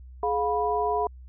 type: tone cluster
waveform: sine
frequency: 422 / 709 / 982 Hz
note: G#4 / F5 / B5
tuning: +28 / +26 / -10 cents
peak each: -27 dBFS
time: 0.23-1.07 s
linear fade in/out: 2 ms
effects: added 63 Hz sine -42 dBFS peak until 1.28 s